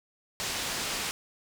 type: low-pass noise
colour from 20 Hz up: white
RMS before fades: -33 dBFS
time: 0.4-1.11 s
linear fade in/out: 0 ms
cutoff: 6400 Hz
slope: 12 dB/octave
effects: none